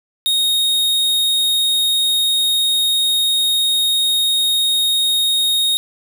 45% pulse tone, 3729 Hz, A#7, in tune, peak -14 dBFS, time 0.26-5.77 s, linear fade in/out 0 ms, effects none

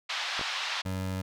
white band-pass noise, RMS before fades -33 dBFS, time 0.09-0.82 s, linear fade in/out 10 ms, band 770 to 4400 Hz, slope 24 dB/octave
clicks, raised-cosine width 1 ms, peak -22 dBFS, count 2, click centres 0.394 / 0.412 s
25% pulse tone, 94 Hz, F#2, 28 cents sharp, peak -27 dBFS, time 0.85-1.22 s, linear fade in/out 10 ms
effects none

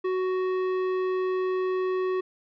sine tone with tanh clipping, 371.6 Hz, F#4, 7 cents sharp, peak -26 dBFS, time 0.04-2.21 s, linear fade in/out 10 ms, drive 13 dB, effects none

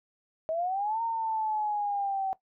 sine linear two-way sweep, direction up then down, 629 to 922 to 762 Hz, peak -27 dBFS, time 0.49-2.33 s, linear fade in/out 0 ms, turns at 1.02 s, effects noise-tail reverb RT60 0.1 s tail -17 dB re dry

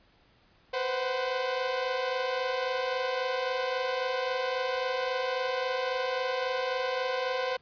sawtooth tone cluster, 494.3 / 518 / 745 Hz, B4 / C5 / F#5, +1 / -17 / +12 cents, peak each -31 / -26 / -33 dBFS, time 0.73-7.57 s, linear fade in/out 10 ms, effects pink hiss -63 dBFS RMS until 7.61 s + resampled to 11025 Hz

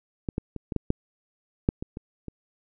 clicks, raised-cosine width 3 ms, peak -15 / -14 / -21 / -17 / -12 / -9 / -7 / -19 / -22 / -23 dBFS, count 10, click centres 0.288 / 0.381 / 0.563 / 0.722 / 0.763 / 0.904 / 1.689 / 1.825 / 1.971 / 2.283 s, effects none

